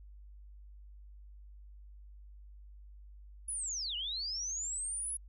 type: linear two-way sweep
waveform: sine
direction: down then up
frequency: 10548 to 2807 to 10548 Hz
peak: -35 dBFS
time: 3.48-5.17 s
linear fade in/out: 5 ms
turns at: 3.96 s
effects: added 50 Hz sine -50 dBFS peak until 5.28 s